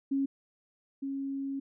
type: tone pair in turn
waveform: sine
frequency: 273.9 / 273.9 Hz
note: C#4 / C#4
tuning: -21 / -21 cents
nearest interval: unison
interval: 0 cents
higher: neither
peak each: -26 / -32 dBFS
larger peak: first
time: 0.11-0.26 / 1.02-1.6 s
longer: second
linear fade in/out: 10 ms
effects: none